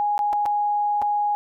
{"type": "tone with dropouts", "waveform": "sine", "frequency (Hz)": 828, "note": "G#5", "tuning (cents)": -5, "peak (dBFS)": -19, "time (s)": [0, 1.35], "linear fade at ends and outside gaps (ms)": 0, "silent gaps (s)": [[0.179, 0.191], [0.329, 0.332], [0.456, 0.461], [1.017, 1.023]], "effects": []}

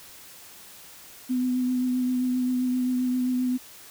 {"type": "tone with vibrato", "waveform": "sine", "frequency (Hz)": 251.8, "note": "B3", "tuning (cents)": 34, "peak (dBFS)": -22, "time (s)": [1.29, 3.58], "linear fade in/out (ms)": 20, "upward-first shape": "triangle", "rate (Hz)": 7.6, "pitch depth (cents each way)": 22, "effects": ["white hiss -47 dBFS RMS until 3.9 s"]}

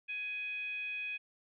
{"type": "tone with frequency modulation", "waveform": "sine", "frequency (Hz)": 2505, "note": "D#7", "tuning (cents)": 11, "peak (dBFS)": -36, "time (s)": [0.08, 1.18], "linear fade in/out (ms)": 20, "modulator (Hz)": 836, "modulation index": 0.33, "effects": []}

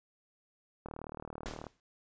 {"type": "click train", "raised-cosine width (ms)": 1, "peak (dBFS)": -28, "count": 32, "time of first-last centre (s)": [0.86, 1.667], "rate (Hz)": 38.4}
{"type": "noise with exponential decay", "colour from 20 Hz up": "pink", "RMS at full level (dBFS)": -40, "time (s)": [1.46, 1.8], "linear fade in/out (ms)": 0, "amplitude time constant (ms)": 73}
{"effects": ["resampled to 16000 Hz"]}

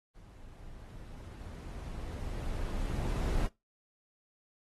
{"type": "noise with level ramp", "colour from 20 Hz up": "brown", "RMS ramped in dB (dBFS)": [-53, -30], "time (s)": [0.14, 3.48], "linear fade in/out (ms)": 20, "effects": ["noise-tail reverb RT60 0.2 s tail -20 dB re dry", "AAC 32 kbps"]}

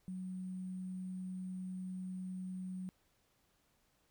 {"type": "tone with sample-and-hold", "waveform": "sine", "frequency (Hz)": 185, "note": "F#3", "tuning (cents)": 0, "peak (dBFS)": -40, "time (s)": [0.08, 2.89], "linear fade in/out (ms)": 0, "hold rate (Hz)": 8820, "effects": ["pink hiss -75 dBFS RMS until 4.1 s"]}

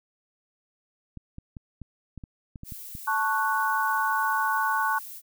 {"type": "clicks", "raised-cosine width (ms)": 5, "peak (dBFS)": -27, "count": 10, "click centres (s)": [1.173, 1.384, 1.568, 1.817, 2.177, 2.238, 2.558, 2.634, 2.722, 2.951]}
{"type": "noise", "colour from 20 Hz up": "violet", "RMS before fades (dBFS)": -41, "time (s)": [2.64, 5.22], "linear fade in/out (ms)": 50}
{"type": "chord", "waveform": "sine", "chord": "F# minor", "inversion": "first", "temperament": "equal", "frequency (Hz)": [880, 1108.7, 1480], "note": ["A5", "C#6", "F#6"], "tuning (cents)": [0, 0, 0], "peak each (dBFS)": -27, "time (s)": [3.07, 4.99], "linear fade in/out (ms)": 10}
{"effects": []}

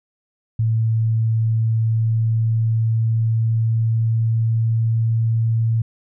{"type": "tone with pitch glide", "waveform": "sine", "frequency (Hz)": [112.2, 113.5], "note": ["A2", "A#2"], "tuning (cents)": [34, -46], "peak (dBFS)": -15, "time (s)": [0.59, 5.82], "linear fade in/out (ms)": 5, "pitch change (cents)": 20, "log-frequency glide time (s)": [1.52, 5.12], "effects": []}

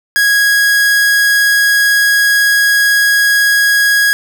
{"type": "tone", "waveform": "45% pulse", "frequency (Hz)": 1653, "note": "G#6", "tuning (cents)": -9, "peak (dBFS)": -8, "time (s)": [0.16, 4.13], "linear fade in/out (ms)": 0, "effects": []}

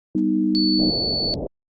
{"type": "chord", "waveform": "sine", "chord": "G augmented", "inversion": "none", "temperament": "equal", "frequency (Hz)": [196, 246.9, 311.1], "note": ["G3", "B3", "D#4"], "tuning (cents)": [0, 0, 0], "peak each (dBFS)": [-23, -24, -19], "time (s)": [0.15, 0.9], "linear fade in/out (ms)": 2}
{"type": "tone", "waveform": "sine", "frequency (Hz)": 4457, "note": "C#8", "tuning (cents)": 9, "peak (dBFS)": -21, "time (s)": [0.55, 1.34], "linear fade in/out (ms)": 0}
{"type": "low-pass noise", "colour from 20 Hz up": "white", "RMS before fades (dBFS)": -28, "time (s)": [0.79, 1.47], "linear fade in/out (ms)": 5, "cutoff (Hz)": 650, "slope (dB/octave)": 48}
{"effects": ["Opus 32 kbps"]}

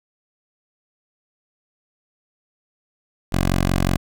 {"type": "tone", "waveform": "10% pulse", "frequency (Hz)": 45.55, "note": "F#1", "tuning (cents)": -26, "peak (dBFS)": -9, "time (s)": [3.32, 3.97], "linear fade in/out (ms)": 10, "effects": []}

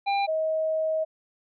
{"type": "tone pair in turn", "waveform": ["square", "sine"], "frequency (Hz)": [798, 633.4], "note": ["G5", "D#5"], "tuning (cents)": [31, 31], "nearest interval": "major third", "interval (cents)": 400, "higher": "first", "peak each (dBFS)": -23, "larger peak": "neither", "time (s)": [[0.06, 0.27], [0.27, 1.05]], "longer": "second", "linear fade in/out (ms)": 20, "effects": ["resampled to 11025 Hz"]}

